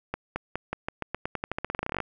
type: accelerating click train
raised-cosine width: 0.5 ms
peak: -14 dBFS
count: 24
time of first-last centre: 0.14-2.003 s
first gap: 220 ms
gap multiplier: 0.89
effects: none